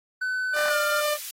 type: tone with pitch glide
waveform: triangle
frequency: 1509 to 1399.8 Hz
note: F#6 to F6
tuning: +34 to +4 cents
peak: -23 dBFS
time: 0.21-1.01 s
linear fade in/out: 10 ms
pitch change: -130 cents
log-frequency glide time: 0.65-0.79 s
type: tone with tremolo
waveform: sawtooth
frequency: 597 Hz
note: D5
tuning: 28 cents sharp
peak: -19 dBFS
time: 0.53-1.18 s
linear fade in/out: 50 ms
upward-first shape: triangle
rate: 2.3 Hz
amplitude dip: 35%
type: high-pass noise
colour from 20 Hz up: white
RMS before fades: -36 dBFS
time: 0.7-1.31 s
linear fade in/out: 5 ms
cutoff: 2300 Hz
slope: 12 dB/octave
effects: AAC 48 kbps